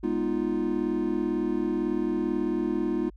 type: chord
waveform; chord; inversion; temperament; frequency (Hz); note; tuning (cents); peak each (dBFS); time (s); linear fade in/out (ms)
triangle; F half-diminished seventh; first; equal with one note detuned; 206.2 / 246.9 / 311.1 / 349.2; Ab3 / Cb4 / Eb4 / F4; -12 / 0 / 0 / 0; -31 / -29 / -27 / -27; 0.03-3.1; 10
effects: added 50 Hz sine -46 dBFS peak until 3.16 s